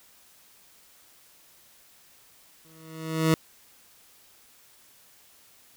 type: tone with exponential growth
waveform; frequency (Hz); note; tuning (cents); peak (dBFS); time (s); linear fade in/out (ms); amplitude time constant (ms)
20% pulse; 160; D#3; +49; -12; 2.65-3.34; 0; 150
effects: white hiss -57 dBFS RMS until 5.76 s